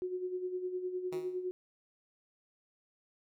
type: tone with tremolo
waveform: sine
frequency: 365.4 Hz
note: F#4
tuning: 22 cents flat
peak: -32 dBFS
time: 0.02-1.51 s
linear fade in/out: 0 ms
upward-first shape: sine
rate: 9.8 Hz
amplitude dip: 60%
type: tone with exponential decay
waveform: 10% pulse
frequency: 159.5 Hz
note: D#3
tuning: 43 cents sharp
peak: -33 dBFS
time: 1.12-1.46 s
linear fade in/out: 5 ms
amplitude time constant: 73 ms
effects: none